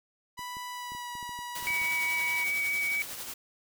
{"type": "tone with pitch glide", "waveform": "sawtooth", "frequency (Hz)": [987.8, 970.3], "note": ["B5", "B5"], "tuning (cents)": [0, -31], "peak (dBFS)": -33, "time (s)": [0.37, 2.45], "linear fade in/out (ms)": 20, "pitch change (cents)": -31, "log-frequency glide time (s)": [0.71, 1.11]}
{"type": "clicks", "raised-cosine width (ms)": 3, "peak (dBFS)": -37, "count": 12, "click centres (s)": [0.392, 0.569, 0.92, 0.95, 1.153, 1.228, 1.293, 1.39, 1.626, 1.672, 1.705, 1.816]}
{"type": "noise with tremolo", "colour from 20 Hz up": "white", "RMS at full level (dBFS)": -38, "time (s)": [1.55, 3.34], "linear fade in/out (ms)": 5, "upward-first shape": "sine", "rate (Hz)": 11, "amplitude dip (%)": 40}
{"type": "tone with vibrato", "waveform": "sine", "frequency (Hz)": 2267, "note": "C#7", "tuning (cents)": 38, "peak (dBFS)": -27, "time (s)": [1.67, 3.02], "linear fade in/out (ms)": 0, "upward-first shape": "sine", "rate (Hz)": 4.8, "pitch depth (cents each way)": 9}
{"effects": []}